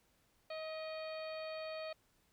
harmonic tone with a mistuned harmonic, 632 Hz, D#5, 27 cents sharp, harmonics 1 / 2 / 3 / 4 / 5 / 6 / 7, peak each -42 / -52 / -56 / -52 / -59 / -58 / -54 dBFS, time 0.5-1.93 s, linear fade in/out 5 ms, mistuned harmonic 4, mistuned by -47 cents, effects pink hiss -74 dBFS RMS until 2.32 s

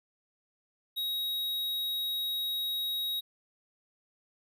square tone, 3800 Hz, A#7, 33 cents sharp, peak -31 dBFS, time 0.96-3.21 s, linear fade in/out 20 ms, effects none

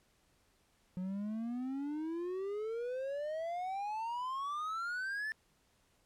triangle exponential sweep, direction up, 180 to 1780 Hz, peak -34 dBFS, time 0.97-5.32 s, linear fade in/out 0 ms, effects pink hiss -72 dBFS RMS until 6.05 s + low-pass 12000 Hz 12 dB/octave

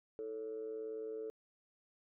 sine tone with amplitude modulation, 440 Hz, A4, in tune, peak -36 dBFS, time 0.19-1.3 s, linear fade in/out 0 ms, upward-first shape sine, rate 118 Hz, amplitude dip 70%, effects tanh soft clip ceiling -33 dBFS

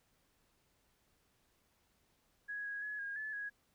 sine tone with pitch steps, 1666 / 1654 / 1693 / 1629 / 1729 / 1661 Hz, G#6 / G#6 / G#6 / G#6 / A6 / G#6, +5 / -8 / +33 / -34 / -31 / 0 cents, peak -39 dBFS, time 2.48-3.5 s, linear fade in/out 20 ms, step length 170 ms, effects pink hiss -75 dBFS RMS until 3.74 s

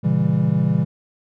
triangle chord, A# diminished seventh, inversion none, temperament equal with one note detuned, 116.54 / 138.59 / 164.81 / 199.19 Hz, A#2 / C#3 / E3 / G3, 0 / 0 / 0 / +28 cents, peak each -22 / -19 / -17 / -20 dBFS, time 0.03-0.85 s, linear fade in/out 20 ms, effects none

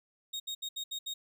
35% pulse tone bursts at uneven times, 3729 Hz, A#7, in tune, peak -33 dBFS, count 6, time 0.33-0.4 / 0.47-0.55 / 0.62-0.69 / 0.76-0.84 / 0.91-0.99 / 1.06-1.14 s, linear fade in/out 10 ms, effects none

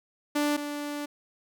sawtooth tone pair in turn, 293.7 / 292.1 Hz, D4 / D4, 0 / -9 cents, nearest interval unison, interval 9 cents, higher first, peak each -20 / -28 dBFS, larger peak first, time 0.35-0.57 / 0.57-1.06 s, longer second, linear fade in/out 10 ms, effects none

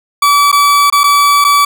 40% pulse tone with dropouts, 1149 Hz, D6, 38 cents flat, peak -5 dBFS, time 0.22-1.65 s, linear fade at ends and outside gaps 5 ms, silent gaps 0.517-0.526 / 0.901-0.924 / 1.035-1.039 / 1.443-1.447 s, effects none

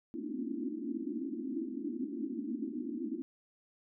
white band-pass noise, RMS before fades -38 dBFS, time 0.14-3.22 s, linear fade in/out 0 ms, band 220 to 340 Hz, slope 96 dB/octave, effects none

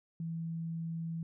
sine tone, 164.81 Hz, E3, in tune, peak -35 dBFS, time 0.2-1.23 s, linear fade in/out 2 ms, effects none

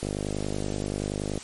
click train, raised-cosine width 2 ms, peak -16 dBFS, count 69, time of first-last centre 0.03-1.377 s, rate 50.5 Hz, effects white hiss -42 dBFS RMS until 1.43 s + MP3 48 kbps

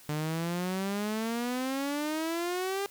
sawtooth exponential sweep, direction up, 148.3 to 403 Hz, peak -26 dBFS, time 0.09-2.86 s, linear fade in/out 0 ms, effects white hiss -54 dBFS RMS until 2.9 s

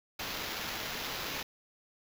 blue noise with sample-and-hold, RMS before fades -38 dBFS, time 0.19-1.43 s, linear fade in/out 5 ms, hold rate 8820 Hz, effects none

